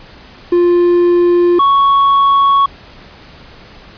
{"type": "tone pair in turn", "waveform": "triangle", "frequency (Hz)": [350.1, 1111.5], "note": ["F4", "C#6"], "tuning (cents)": [4, 4], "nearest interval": "octave + minor sixth", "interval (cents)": 2000, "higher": "second", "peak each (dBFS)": -5, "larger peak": "neither", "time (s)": [[0.52, 1.59], [1.59, 2.66]], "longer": "neither", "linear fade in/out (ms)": 5, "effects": ["pink hiss -38 dBFS RMS until 3.97 s", "resampled to 11025 Hz"]}